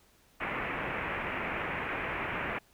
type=low-pass noise; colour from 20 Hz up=white; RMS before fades=-35 dBFS; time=0.4-2.59 s; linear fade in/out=10 ms; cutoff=2500 Hz; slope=48 dB/octave; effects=pink hiss -64 dBFS RMS until 2.73 s